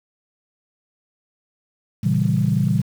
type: chord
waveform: sine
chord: A# diminished seventh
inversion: none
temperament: equal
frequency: 116.54 / 138.59 / 164.81 / 196 Hz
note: A#2 / C#3 / E3 / G3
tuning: 0 / 0 / 0 / 0 cents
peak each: -21 dBFS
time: 2.03-2.82 s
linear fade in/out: 10 ms
effects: tanh soft clip ceiling -6 dBFS + 7-bit